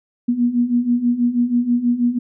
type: beating tone pair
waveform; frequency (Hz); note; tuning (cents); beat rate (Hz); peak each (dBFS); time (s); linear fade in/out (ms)
sine; 237.5 / 243.7; A#3 / B3; +33 / -23; 6.2; -20 / -16; 0.28-2.19; 10
effects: none